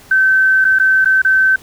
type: tone with dropouts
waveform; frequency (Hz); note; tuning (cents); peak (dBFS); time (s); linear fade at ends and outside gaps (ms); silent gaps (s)
sine; 1540; G6; -31; -8; 0.11-1.56; 5; 0.645-0.649 / 0.788-0.797 / 1.047-1.056 / 1.219-1.248
effects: pink hiss -42 dBFS RMS until 1.62 s